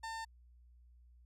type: tone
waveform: 30% pulse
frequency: 900 Hz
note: A5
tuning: 39 cents sharp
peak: -38 dBFS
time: 0.03-0.25 s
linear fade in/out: 10 ms
effects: added 60 Hz sine -59 dBFS peak until 1.25 s + resampled to 32000 Hz